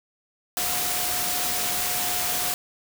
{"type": "tone in noise", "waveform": "sine", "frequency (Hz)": 720, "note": "F#5", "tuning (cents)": -47, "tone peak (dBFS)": -35, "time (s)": [0.57, 2.54], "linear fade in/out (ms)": 0, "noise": "white", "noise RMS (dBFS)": -26, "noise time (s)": [0.57, 2.54], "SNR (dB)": -12, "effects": []}